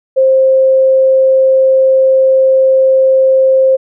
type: tone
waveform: sine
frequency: 528 Hz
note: C5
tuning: 16 cents sharp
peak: -5 dBFS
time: 0.16-3.77 s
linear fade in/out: 20 ms
effects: none